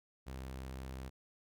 sawtooth tone, 65.41 Hz, C2, in tune, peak -39 dBFS, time 0.26-1.1 s, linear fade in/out 20 ms, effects none

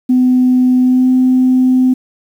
sine tone with pitch glide, 252.8 to 255.9 Hz, B3 to C4, +41 to -38 cents, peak -6 dBFS, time 0.09-1.94 s, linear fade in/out 10 ms, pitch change +21 cents, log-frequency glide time 0.82-1.08 s, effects tanh soft clip ceiling -2 dBFS + 7-bit

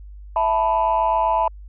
sine chord, E suspended fourth, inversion none, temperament equal, 659.3 / 880 / 987.8 Hz, E5 / A5 / B5, 0 / 0 / 0 cents, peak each -21 / -19 / -19 dBFS, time 0.36-1.48 s, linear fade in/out 2 ms, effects tanh soft clip ceiling -10 dBFS + added 50 Hz sine -36 dBFS peak until 1.68 s

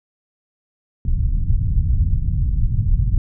pink low-pass noise, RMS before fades -17 dBFS, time 1.05-3.18 s, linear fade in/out 2 ms, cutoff 130 Hz, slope 24 dB/octave, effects none

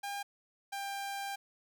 sawtooth tone pair in turn, 804 / 794.3 Hz, G5 / G5, +44 / +23 cents, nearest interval unison, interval 21 cents, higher first, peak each -33 / -33 dBFS, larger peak neither, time 0.03-0.23 / 0.72-1.36 s, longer second, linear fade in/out 10 ms, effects none

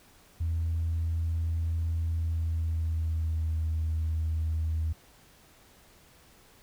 sine tone with pitch glide, 82.41 to 79.88 Hz, E2 to D#2, 0 to +46 cents, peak -25 dBFS, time 0.4-4.93 s, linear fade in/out 10 ms, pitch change -54 cents, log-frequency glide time 2.11-3.56 s, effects tanh soft clip ceiling -23 dBFS + pink hiss -58 dBFS RMS until 6.62 s

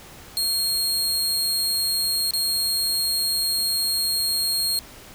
sawtooth tone with dropouts, 4253 Hz, C8, 27 cents sharp, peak -18 dBFS, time 0.37-4.79 s, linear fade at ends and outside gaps 0 ms, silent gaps 2.308-2.336 s, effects pink hiss -44 dBFS RMS until 5.14 s

